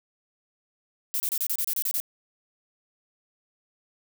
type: noise bursts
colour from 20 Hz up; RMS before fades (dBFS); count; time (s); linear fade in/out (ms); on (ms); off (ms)
violet; -27; 10; 1.14-2.001; 0; 60; 29
effects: none